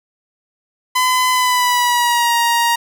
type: tone with pitch glide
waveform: sawtooth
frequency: 1013 to 939.7 Hz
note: B5 to A#5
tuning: +44 to +14 cents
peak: -9 dBFS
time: 0.95-2.76 s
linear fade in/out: 10 ms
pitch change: -130 cents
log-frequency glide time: 1.31-2.35 s
effects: none